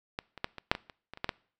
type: clicks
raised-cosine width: 0.3 ms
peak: -17 / -27 / -13 / -24 / -6 / -20 / -29 / -26 / -29 / -14 / -13 dBFS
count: 11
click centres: 0.189 / 0.377 / 0.444 / 0.583 / 0.715 / 0.751 / 0.898 / 1.136 / 1.174 / 1.244 / 1.292 s
effects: noise-tail reverb RT60 0.5 s tail -24 dB re dry